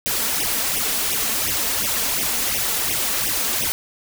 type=noise with flanger; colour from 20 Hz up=white; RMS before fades=-22 dBFS; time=0.06-3.72 s; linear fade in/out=0 ms; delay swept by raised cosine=0.33 to 4.53 ms; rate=2.8 Hz; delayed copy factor=+0.9; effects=none

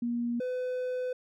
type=tone pair in turn; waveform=sine / triangle; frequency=237.9 / 504.1 Hz; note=A#3 / B4; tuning=+35 / +35 cents; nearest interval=octave + minor second; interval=1300 cents; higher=second; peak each=-28 dBFS; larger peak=neither; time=0.02-0.4 / 0.4-1.13 s; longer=second; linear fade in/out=5 ms; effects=none

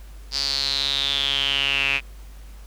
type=tone with band-pass filter sweep; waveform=sawtooth; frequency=138.59 Hz; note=C#3; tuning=in tune; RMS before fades=-23 dBFS; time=0.31-2.01 s; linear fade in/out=50 ms; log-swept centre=4800 to 2500 Hz; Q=9.2; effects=added 50 Hz sine -38 dBFS peak until 2.66 s + pink hiss -52 dBFS RMS until 2.66 s

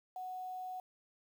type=tone with quantisation; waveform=sine; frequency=740 Hz; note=F#5; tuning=in tune; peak=-40 dBFS; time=0.16-0.8 s; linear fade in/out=2 ms; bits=10; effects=none

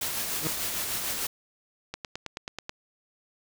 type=noise with tremolo; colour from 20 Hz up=white; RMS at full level=-30 dBFS; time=0.01-1.27 s; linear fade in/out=5 ms; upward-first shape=sine; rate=6.7 Hz; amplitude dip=30%
type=tone with exponential growth; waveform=20% pulse; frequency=157.4 Hz; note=D#3; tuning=20 cents sharp; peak=-20 dBFS; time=0.36-0.47 s; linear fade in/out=0 ms; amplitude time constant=22 ms
type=click train; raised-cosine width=0.2 ms; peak=-17 dBFS; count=8; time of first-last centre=1.94-2.694 s; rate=9.28 Hz
effects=none

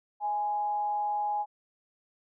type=tone with frequency modulation; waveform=sine; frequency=830.6 Hz; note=G#5; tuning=in tune; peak=-27 dBFS; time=0.2-1.46 s; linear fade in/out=50 ms; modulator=184 Hz; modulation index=0.21; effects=none

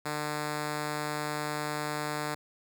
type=tone; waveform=5% pulse; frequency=150 Hz; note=D3; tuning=37 cents sharp; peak=-20 dBFS; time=0.05-2.35 s; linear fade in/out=10 ms; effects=none

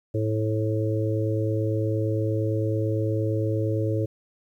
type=harmonic tone; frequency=108.8 Hz; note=A2; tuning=19 cents flat; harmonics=1 / 3 / 4 / 5; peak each=-24 / -29 / -30 / -31 dBFS; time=0.14-4.06 s; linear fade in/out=10 ms; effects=10-bit

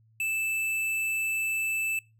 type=tone with hard clipping; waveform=sine; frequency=2637 Hz; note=E7; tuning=in tune; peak=-28 dBFS; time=0.2-1.99 s; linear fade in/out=2 ms; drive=13 dB; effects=noise-tail reverb RT60 0.3 s tail -26 dB re dry + added 111 Hz sine -59 dBFS peak until 2.19 s

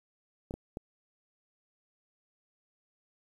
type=clicks; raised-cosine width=2 ms; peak=-24 dBFS; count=3; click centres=0.509 / 0.54 / 0.771 s; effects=9-bit

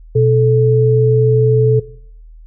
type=tone pair together; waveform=sine; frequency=123.47 / 435.9 Hz; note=B2 / A4; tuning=0 / -16 cents; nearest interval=octave + minor seventh; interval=2184 cents; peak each=-11 dBFS; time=0.15-1.8 s; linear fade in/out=10 ms; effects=noise-tail reverb RT60 0.6 s tail -18 dB re dry + added 40 Hz sine -35 dBFS peak until 2.46 s

